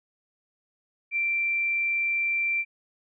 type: tone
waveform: sine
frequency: 2353 Hz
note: D7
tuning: 3 cents sharp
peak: -23 dBFS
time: 1.11-2.65 s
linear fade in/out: 50 ms
effects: none